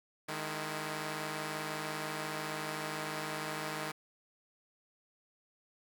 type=tone cluster; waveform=5% pulse; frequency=154.3 / 207.8 / 328.9 Hz; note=D#3 / G#3 / E4; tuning=-14 / +1 / -4 cents; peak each=-27 / -32 / -33 dBFS; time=0.28-3.92 s; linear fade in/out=10 ms; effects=none

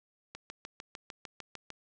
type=click train; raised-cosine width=0.2 ms; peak=-25 dBFS; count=10; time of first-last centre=0.35-1.703 s; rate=6.65 Hz; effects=resampled to 22050 Hz + 10-bit

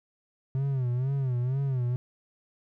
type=tone with vibrato; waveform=triangle; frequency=130 Hz; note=C3; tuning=11 cents flat; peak=-23 dBFS; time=0.55-1.96 s; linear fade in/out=0 ms; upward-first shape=sine; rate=2.1 Hz; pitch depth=120 cents each way; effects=none

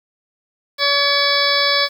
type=harmonic tone with a mistuned harmonic; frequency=568 Hz; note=C#5; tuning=42 cents sharp; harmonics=1 / 2 / 3 / 4 / 6 / 7 / 8 / 9; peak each=-22 / -22 / -22 / -22 / -22 / -22 / -22 / -22 dBFS; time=0.78-1.89 s; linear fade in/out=50 ms; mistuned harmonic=9; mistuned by=+27 cents; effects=7-bit

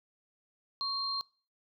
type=tone pair together; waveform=sine; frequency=1108.7 / 4186 Hz; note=C#6 / C8; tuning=0 / 0 cents; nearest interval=octave + major seventh; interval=2300 cents; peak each=-37 / -32 dBFS; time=0.81-1.21 s; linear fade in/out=0 ms; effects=noise-tail reverb RT60 0.4 s tail -24 dB re dry

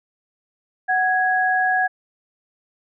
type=tone pair together; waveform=sine; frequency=743 / 1660.3 Hz; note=F#5 / G#6; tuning=+7 / -1 cents; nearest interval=octave + major second; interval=1392 cents; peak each=-19 dBFS; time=0.88-1.88 s; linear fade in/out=20 ms; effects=none

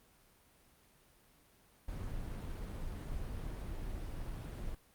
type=noise; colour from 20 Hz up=brown; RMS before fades=-41 dBFS; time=1.88-4.75 s; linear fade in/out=5 ms; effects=pink hiss -66 dBFS RMS until 4.94 s + Opus 32 kbps

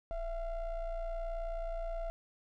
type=ring-modulated tone; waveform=triangle; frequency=348.4 Hz; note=F4; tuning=4 cents flat; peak=-30 dBFS; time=0.11-2.1 s; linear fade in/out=0 ms; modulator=319 Hz; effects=none

